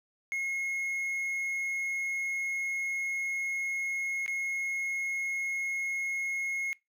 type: tone with dropouts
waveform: triangle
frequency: 2163 Hz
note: C#7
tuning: 43 cents flat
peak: -28 dBFS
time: 0.32-6.73 s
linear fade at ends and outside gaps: 0 ms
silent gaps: 4.262-4.279 s
effects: noise-tail reverb RT60 0.2 s tail -22 dB re dry